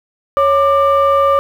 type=tone pair together; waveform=sine; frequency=554.4 / 1187.7 Hz; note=C#5 / D6; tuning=0 / +19 cents; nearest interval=octave + minor second; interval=1319 cents; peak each=-10 dBFS; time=0.37-1.39 s; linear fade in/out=0 ms; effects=tanh soft clip ceiling -5 dBFS + 7-bit